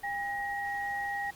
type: tone pair together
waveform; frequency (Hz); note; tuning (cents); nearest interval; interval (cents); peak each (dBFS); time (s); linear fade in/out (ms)
sine; 806.9 / 1895; G5 / A#6; +50 / +28; octave + minor third; 1478; -34 / -34; 0.03-1.31; 10
effects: pink hiss -53 dBFS RMS until 1.35 s + Opus 32 kbps